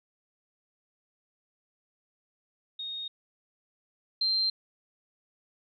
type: tone pair in turn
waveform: sine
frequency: 3718 / 4150 Hz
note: A#7 / C8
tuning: -5 / -15 cents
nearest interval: major second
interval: 190 cents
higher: second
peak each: -34 / -24 dBFS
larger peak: second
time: 2.79-3.08 / 4.21-4.5 s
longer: neither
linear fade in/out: 5 ms
effects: none